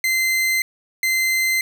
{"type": "tone pair in turn", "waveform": "40% pulse", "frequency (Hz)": [2070, 2070], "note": ["C7", "C7"], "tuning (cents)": [-19, -19], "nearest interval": "unison", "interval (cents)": 0, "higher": "neither", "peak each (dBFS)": -16, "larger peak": "neither", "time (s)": [[0.04, 0.62], [1.03, 1.61]], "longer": "neither", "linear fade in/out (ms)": 2, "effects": []}